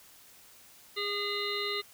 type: harmonic tone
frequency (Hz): 408.5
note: G#4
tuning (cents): -29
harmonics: 1 / 3 / 5 / 7 / 9 / 10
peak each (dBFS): -36 / -39 / -37 / -41 / -38 / -37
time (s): 0.96-1.82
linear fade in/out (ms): 20
effects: white hiss -56 dBFS RMS until 1.93 s